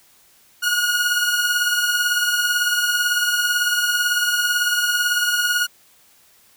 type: beating tone pair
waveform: sawtooth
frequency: 1440 / 1458 Hz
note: F#6 / F#6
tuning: -47 / -26 cents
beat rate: 18 Hz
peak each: -15 / -20 dBFS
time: 0.62-5.67 s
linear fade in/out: 20 ms
effects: white hiss -54 dBFS RMS until 6.56 s